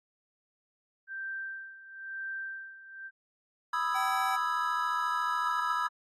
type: tone with tremolo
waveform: sine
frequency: 1568 Hz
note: G6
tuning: in tune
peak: -34 dBFS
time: 1.07-3.11 s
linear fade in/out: 50 ms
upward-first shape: sine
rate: 1 Hz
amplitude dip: 80%
type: chord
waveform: triangle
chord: E major seventh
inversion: second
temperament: equal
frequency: 987.8 / 1244.5 / 1318.5 / 1661.2 Hz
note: B5 / D#6 / E6 / G#6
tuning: 0 / 0 / 0 / 0 cents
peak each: -31 / -32 / -31 / -34 dBFS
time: 3.73-5.87 s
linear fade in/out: 5 ms
type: tone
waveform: square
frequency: 769 Hz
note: G5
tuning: 33 cents flat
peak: -33 dBFS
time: 3.94-4.37 s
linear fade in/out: 20 ms
effects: AAC 48 kbps